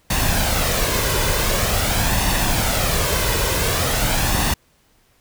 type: noise with flanger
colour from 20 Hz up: pink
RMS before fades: -19 dBFS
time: 0.1-4.54 s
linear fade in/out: 5 ms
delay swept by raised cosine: 1.1 to 2.01 ms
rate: 0.46 Hz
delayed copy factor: +0.5
effects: pink hiss -59 dBFS RMS until 5.2 s